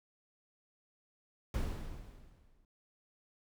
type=noise with exponential decay; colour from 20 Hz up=brown; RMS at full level=-31 dBFS; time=1.54-2.65 s; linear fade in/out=2 ms; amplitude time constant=240 ms; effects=none